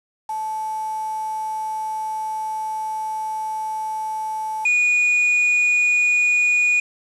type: tone pair in turn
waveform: sine / triangle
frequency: 870 / 2455 Hz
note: A5 / D#7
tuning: -20 / -24 cents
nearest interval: octave + tritone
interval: 1796 cents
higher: second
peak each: -23 / -13 dBFS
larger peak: second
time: 0.29-4.65 / 4.65-6.8 s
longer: first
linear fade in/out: 5 ms
effects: resampled to 24000 Hz + 7-bit